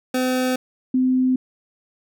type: tone pair in turn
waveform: 25% pulse / sine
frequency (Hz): 255.2 / 256.7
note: C4 / C4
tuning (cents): -43 / -33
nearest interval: unison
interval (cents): 10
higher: second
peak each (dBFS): -15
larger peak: neither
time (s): 0.14-0.56 / 0.94-1.36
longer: neither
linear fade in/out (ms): 5
effects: none